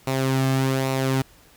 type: tone with flanger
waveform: sawtooth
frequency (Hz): 132.9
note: C3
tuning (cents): +27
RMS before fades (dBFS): -22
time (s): 0.07-1.22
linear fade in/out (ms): 5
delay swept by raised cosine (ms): 0.61 to 2.11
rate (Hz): 1.2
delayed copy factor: -0.5
effects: pink hiss -53 dBFS RMS until 1.56 s